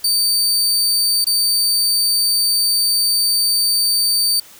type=tone with dropouts; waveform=sawtooth; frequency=4600 Hz; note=D8; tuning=37 cents flat; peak=-11 dBFS; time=0.04-4.4 s; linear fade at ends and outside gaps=5 ms; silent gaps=1.245-1.267 s; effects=white hiss -43 dBFS RMS until 4.59 s